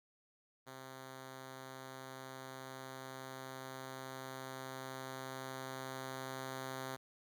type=tone with level ramp; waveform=5% pulse; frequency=131.7 Hz; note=C3; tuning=12 cents sharp; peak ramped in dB=-38 to -30 dBFS; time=0.66-6.97 s; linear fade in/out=20 ms; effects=none

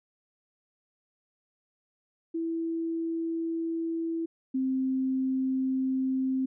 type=tone pair in turn; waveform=sine; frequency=329.6 / 262.5 Hz; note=E4 / C4; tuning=0 / +6 cents; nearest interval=major third; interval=394 cents; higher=first; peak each=-28 / -25 dBFS; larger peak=second; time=2.34-4.26 / 4.54-6.46 s; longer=neither; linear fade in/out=10 ms; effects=none

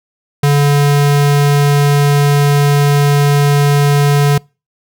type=tone; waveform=square; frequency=143.7 Hz; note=D3; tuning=37 cents flat; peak=-8 dBFS; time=0.43-4.38 s; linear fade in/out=5 ms; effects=noise-tail reverb RT60 0.3 s tail -26 dB re dry

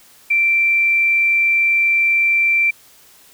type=tone; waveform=sine; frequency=2349 Hz; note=D7; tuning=in tune; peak=-12 dBFS; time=0.3-2.71 s; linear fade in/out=10 ms; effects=white hiss -48 dBFS RMS until 3.33 s

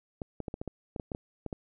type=clicks; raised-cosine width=2 ms; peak=-22 dBFS; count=12; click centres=0.218 / 0.403 / 0.482 / 0.541 / 0.615 / 0.677 / 0.962 / 0.998 / 1.118 / 1.149 / 1.463 / 1.528 s; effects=none

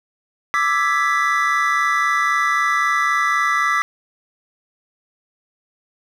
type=chord; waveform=triangle; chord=E dominant seventh; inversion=third; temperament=equal with one note detuned; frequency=1174.7 / 1318.5 / 1673.7 / 1975.5 Hz; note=D6 / E6 / G#6 / B6; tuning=0 / 0 / +13 / 0 cents; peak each=-18 / -20 / -24 / -18 dBFS; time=0.54-3.82 s; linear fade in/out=0 ms; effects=none

